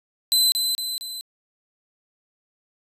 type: tone with echo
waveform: sawtooth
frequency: 4040 Hz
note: B7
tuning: 39 cents sharp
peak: -13 dBFS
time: 0.32-0.52 s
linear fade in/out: 0 ms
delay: 230 ms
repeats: 3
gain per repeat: -5 dB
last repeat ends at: 1.21 s
effects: resampled to 32000 Hz